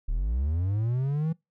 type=linear sweep; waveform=triangle; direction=up; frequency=32.7 to 164.81 Hz; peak=-22 dBFS; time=0.08-1.33 s; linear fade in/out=10 ms; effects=noise-tail reverb RT60 0.2 s tail -24 dB re dry